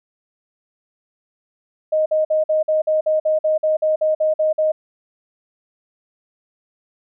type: tone bursts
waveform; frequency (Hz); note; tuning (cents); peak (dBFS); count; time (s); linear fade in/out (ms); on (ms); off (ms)
sine; 622.3; D#5; 0; -14; 15; 1.92-4.72; 10; 140; 50
effects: none